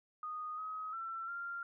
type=tone with pitch steps; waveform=sine; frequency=1238 / 1268 / 1343 / 1389 Hz; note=D#6 / D#6 / E6 / F6; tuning=-9 / +32 / +32 / -10 cents; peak=-39 dBFS; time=0.23-1.63 s; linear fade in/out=2 ms; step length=350 ms; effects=none